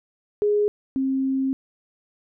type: tone pair in turn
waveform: sine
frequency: 415.3 / 266.7 Hz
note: G#4 / C4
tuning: 0 / +33 cents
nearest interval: minor sixth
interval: 767 cents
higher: first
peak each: -17 / -20 dBFS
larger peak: first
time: 0.42-0.68 / 0.96-1.53 s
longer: second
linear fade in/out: 0 ms
effects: none